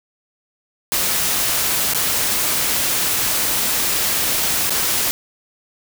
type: noise with dropouts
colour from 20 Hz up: white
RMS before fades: -19 dBFS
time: 0.92-5.11 s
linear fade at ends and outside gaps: 0 ms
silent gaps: 1.936-1.947 / 4.696-4.705 s
effects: none